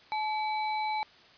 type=tone with sample-and-hold; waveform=sine; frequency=860 Hz; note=A5; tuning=40 cents flat; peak=-28 dBFS; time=0.12-1.03 s; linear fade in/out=0 ms; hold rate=3150 Hz; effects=white hiss -56 dBFS RMS until 1.37 s + resampled to 11025 Hz